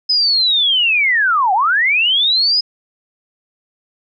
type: linear two-way sweep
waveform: sine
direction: down then up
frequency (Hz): 5090 to 727 to 5090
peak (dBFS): -11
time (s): 0.09-2.61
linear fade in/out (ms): 10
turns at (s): 1.53
effects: none